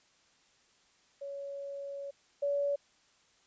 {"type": "tone pair in turn", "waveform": "sine", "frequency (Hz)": [560, 568.5], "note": ["C#5", "C#5"], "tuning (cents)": [18, 44], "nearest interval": "unison", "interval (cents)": 26, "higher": "second", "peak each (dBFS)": [-38, -28], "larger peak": "second", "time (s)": [[1.21, 2.11], [2.42, 2.76]], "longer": "first", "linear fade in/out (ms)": 10, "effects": ["white hiss -67 dBFS RMS until 3.46 s", "resampled to 16000 Hz"]}